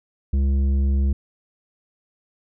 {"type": "tone with tanh clipping", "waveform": "triangle", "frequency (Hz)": 68.4, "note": "C#2", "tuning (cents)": -23, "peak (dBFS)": -18, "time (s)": [0.33, 1.13], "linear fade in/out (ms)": 5, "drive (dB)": 13, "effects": []}